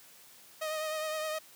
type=tone with vibrato; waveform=sawtooth; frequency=623 Hz; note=D#5; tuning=2 cents sharp; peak=-29 dBFS; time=0.61-1.39 s; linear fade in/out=10 ms; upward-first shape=triangle; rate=9.7 Hz; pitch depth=33 cents each way; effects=white hiss -56 dBFS RMS until 1.55 s + high-pass 100 Hz 12 dB/octave